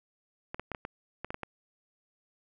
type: clicks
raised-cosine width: 0.5 ms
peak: -21 dBFS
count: 9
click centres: 0.545 / 0.596 / 0.717 / 0.748 / 0.851 / 1.246 / 1.305 / 1.344 / 1.433 s
effects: none